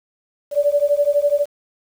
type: beating tone pair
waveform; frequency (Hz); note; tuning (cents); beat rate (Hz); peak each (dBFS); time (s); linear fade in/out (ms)
sine; 573 / 585; D5 / D5; -43 / -7; 12; -17; 0.51-1.46; 50
effects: 7-bit